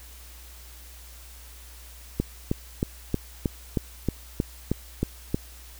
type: click train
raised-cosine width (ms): 3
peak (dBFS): -10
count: 11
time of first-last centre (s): 2.2-5.345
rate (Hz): 3.18
effects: added 60 Hz sine -45 dBFS peak until 5.79 s + white hiss -49 dBFS RMS until 5.79 s